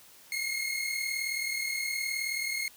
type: tone pair together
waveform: sawtooth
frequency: 2139 / 2178 Hz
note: C7 / C#7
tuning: +38 / -31 cents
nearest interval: unison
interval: 31 cents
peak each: -29 / -31 dBFS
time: 0.32-2.68 s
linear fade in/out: 2 ms
effects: white hiss -55 dBFS RMS until 2.76 s